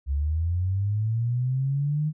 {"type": "linear sweep", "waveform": "sine", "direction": "up", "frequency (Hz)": [66.8, 155.56], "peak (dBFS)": -22, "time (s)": [0.06, 2.13], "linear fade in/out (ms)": 50, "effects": []}